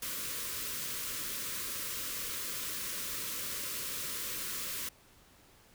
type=band-stop noise; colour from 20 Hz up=white; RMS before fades=-38 dBFS; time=0.02-4.89 s; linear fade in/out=5 ms; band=590 to 990 Hz; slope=96 dB/octave; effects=pink hiss -61 dBFS RMS until 5.74 s